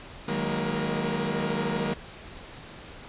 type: tone cluster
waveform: sawtooth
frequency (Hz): 154 / 185 / 204.6 / 230.8 / 474.9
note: D#3 / F#3 / G#3 / A#3 / A#4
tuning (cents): -17 / 0 / -26 / -17 / +32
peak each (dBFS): -29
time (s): 0.28-1.94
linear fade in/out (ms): 5
effects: pink hiss -44 dBFS RMS until 3.08 s + resampled to 8000 Hz